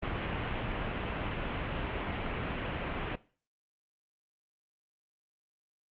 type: low-pass noise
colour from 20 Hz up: pink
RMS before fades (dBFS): -35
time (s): 0.02-3.16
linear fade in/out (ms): 10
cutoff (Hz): 3100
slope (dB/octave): 48
effects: noise-tail reverb RT60 0.4 s tail -19 dB re dry + Opus 24 kbps